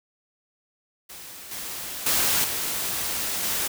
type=noise with level steps; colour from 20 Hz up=white; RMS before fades=-41 / -34 / -22 / -28 / -26 dBFS; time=1.09-3.68 s; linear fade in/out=10 ms; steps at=1.51 / 2.06 / 2.44 / 3.43 s; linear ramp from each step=5 ms; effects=none